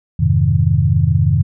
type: chord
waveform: sine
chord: F minor seventh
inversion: none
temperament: equal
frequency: 87.31 / 103.83 / 130.81 / 155.56 Hz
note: F2 / Ab2 / C3 / Eb3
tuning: 0 / 0 / 0 / 0 cents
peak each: -16 dBFS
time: 0.19-1.43 s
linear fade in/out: 10 ms
effects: none